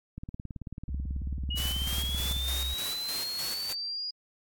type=click train; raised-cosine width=5 ms; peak=-26 dBFS; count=41; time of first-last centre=0.18-2.366 s; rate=18.3 Hz
type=tone with pitch glide; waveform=sine; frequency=67.3 to 66.8 Hz; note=C2 to C2; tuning=+49 to +36 cents; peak=-31 dBFS; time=0.88-2.74 s; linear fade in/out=0 ms; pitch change=-13 cents; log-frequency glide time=2.29-2.53 s
type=linear sweep; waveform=sine; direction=up; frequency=2870 to 4900 Hz; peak=-32 dBFS; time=1.5-4.11 s; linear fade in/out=10 ms
type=noise with tremolo; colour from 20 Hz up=white; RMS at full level=-36 dBFS; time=1.57-3.73 s; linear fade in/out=5 ms; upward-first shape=square; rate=3.3 Hz; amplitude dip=50%
effects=AAC 64 kbps